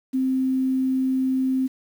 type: tone with quantisation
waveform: sine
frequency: 261.6 Hz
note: C4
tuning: in tune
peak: -19 dBFS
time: 0.13-1.68 s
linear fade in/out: 20 ms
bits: 8
effects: none